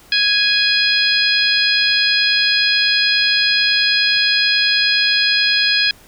harmonic tone, 830.6 Hz, G#5, in tune, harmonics 2 / 3 / 4 / 5 / 6, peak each -19 / -19 / -19 / -19 / -19 dBFS, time 0.12-5.91 s, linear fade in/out 2 ms, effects pink hiss -46 dBFS RMS until 6.07 s

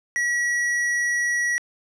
sine tone with hard clipping, 1926 Hz, B6, 44 cents flat, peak -22 dBFS, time 0.16-1.58 s, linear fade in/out 0 ms, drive 11 dB, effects low-pass 9000 Hz 12 dB/octave

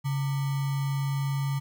sine tone with sample-and-hold, 138.59 Hz, C#3, in tune, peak -25 dBFS, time 0.04-1.6 s, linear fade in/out 20 ms, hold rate 1050 Hz, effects none

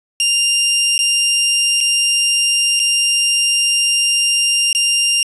20% pulse tone with dropouts, 2794 Hz, F7, in tune, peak -8 dBFS, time 0.2-5.23 s, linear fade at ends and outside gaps 1 ms, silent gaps 0.98-0.99 / 1.805-1.81 / 2.794-2.799 / 4.729-4.749 s, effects resampled to 32000 Hz

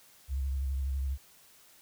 sine tone with vibrato, 67.5 Hz, C#2, 45 cents flat, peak -29 dBFS, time 0.28-1.18 s, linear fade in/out 50 ms, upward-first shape triangle, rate 12 Hz, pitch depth 67 cents each way, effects white hiss -59 dBFS RMS until 1.81 s

